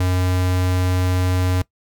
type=tone; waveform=square; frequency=91.4 Hz; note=F#2; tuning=21 cents flat; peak=-17 dBFS; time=0-1.62 s; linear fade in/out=5 ms; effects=noise-tail reverb RT60 0.1 s tail -20 dB re dry